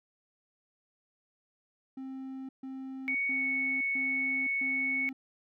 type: tone bursts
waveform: triangle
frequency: 264.7 Hz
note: C4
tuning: 20 cents sharp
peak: -36 dBFS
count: 5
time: 1.97-5.13 s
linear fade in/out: 5 ms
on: 520 ms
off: 140 ms
type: tone with pitch glide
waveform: sine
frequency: 2229 to 2214 Hz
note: C#7 to C#7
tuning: +9 to -3 cents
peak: -28 dBFS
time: 3.08-5.09 s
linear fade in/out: 0 ms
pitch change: -12 cents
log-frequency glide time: 3.31-3.45 s
effects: none